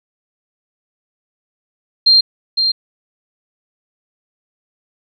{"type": "tone with echo", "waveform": "sine", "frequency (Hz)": 4186, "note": "C8", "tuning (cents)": 0, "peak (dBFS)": -6, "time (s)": [2.06, 2.21], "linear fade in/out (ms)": 10, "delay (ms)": 510, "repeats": 1, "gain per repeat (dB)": -6, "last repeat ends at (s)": 2.72, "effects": []}